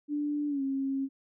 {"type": "tone with pitch glide", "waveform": "sine", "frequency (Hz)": [293.7, 270.9], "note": ["D4", "C#4"], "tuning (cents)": [0, -40], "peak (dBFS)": -28, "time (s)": [0.08, 1.09], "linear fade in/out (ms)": 50, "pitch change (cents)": -140, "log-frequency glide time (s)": [0.48, 0.62], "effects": []}